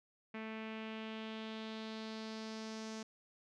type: tone with low-pass filter sweep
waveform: sawtooth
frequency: 220.1 Hz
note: A3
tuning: 1 cent sharp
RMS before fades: -45 dBFS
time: 0.34-3.03 s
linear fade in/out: 5 ms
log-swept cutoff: 2300 to 6100 Hz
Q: 2.7
effects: none